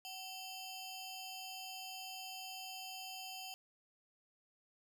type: ring-modulated tone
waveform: 20% pulse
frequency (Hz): 1924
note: B6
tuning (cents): -46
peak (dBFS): -37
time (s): 0.05-3.54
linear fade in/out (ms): 0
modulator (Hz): 1170
effects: none